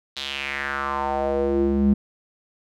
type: tone with band-pass filter sweep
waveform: square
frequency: 69.3 Hz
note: C#2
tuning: in tune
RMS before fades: -23 dBFS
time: 0.16-1.94 s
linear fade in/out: 10 ms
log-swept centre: 3900 to 200 Hz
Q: 3.8
effects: none